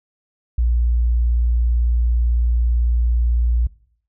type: tone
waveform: sine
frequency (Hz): 59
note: A#1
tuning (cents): +22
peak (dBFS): -14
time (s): 0.58-3.67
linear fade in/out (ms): 5
effects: noise-tail reverb RT60 0.6 s tail -21 dB re dry